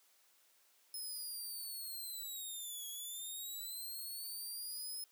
5% pulse linear two-way sweep, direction down then up, 5170 to 3322 to 5170 Hz, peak -36 dBFS, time 0.94-5.04 s, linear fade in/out 2 ms, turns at 2.88 s, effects white hiss -70 dBFS RMS until 5.11 s + high-pass 400 Hz 12 dB/octave

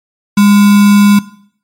sine tone with sample-and-hold, 203.7 Hz, G#3, 33 cents flat, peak -3 dBFS, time 0.37-1.19 s, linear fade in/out 5 ms, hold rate 1225 Hz, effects noise-tail reverb RT60 0.6 s tail -18 dB re dry + MP3 64 kbps

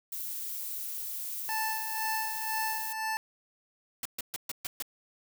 violet noise, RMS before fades -37 dBFS, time 0.12-2.93 s, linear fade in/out 5 ms
25% pulse tone with tremolo, 880 Hz, A5, in tune, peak -26 dBFS, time 1.49-3.17 s, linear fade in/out 0 ms, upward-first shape sine, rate 2 Hz, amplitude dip 60%
white noise bursts, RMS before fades -35 dBFS, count 6, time 4.03-4.824 s, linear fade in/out 2 ms, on 24 ms, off 130 ms
effects none

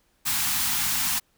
white band-stop noise, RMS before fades -25 dBFS, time 0.25-1.2 s, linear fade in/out 20 ms, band 280 to 740 Hz, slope 96 dB/octave, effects pink hiss -67 dBFS RMS until 1.37 s

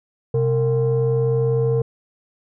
sine tone pair together, 128.55 / 458.1 Hz, C3 / A#4, -30 / -30 cents, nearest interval octave + minor seventh, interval 2200 cents, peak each -17 dBFS, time 0.34-1.82 s, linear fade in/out 5 ms, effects tanh soft clip ceiling -12 dBFS

